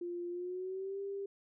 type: tone with pitch glide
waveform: sine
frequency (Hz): 349.2 to 396.5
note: F4 to G4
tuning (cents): 0 to +20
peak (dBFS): -37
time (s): 0.01-1.26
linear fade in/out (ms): 5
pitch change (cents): +220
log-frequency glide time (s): 0.3-1
effects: none